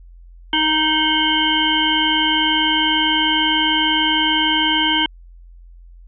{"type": "harmonic tone with a mistuned harmonic", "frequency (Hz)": 311.1, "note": "D#4", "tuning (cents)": 0, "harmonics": [1, 3, 5, 7, 9, 10], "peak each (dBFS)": [-22, -21, -23, -24, -24, -18], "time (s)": [0.53, 5.06], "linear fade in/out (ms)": 2, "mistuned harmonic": 9, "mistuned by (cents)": 49, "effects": ["added 43 Hz sine -39 dBFS peak until 6.07 s"]}